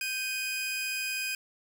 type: tone pair together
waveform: sawtooth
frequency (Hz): 1568 / 2489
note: G6 / D#7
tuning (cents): 0 / 0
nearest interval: minor sixth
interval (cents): 800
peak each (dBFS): -35 / -28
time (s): 0.01-1.35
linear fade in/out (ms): 2
effects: none